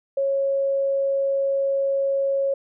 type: tone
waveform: sine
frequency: 549 Hz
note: C#5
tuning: 17 cents flat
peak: -19 dBFS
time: 0.17-2.54 s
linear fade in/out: 5 ms
effects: none